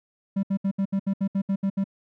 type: tone bursts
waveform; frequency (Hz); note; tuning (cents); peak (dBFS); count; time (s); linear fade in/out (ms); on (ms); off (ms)
triangle; 195.5; G3; -4; -19; 11; 0.36-1.842; 10; 72; 69
effects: none